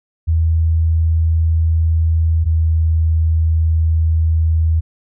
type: tone pair in turn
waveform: sine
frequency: 81.2 / 80.59 Hz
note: E2 / E2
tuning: -26 / -39 cents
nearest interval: unison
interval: 13 cents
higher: first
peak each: -11 dBFS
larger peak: neither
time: 0.27-2.45 / 2.45-4.81 s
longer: second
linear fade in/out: 20 ms
effects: none